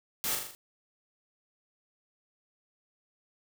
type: noise with echo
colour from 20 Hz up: white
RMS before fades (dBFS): -32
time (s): 0.24-0.35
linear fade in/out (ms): 0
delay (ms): 40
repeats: 5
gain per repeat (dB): -4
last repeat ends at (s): 0.55
effects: none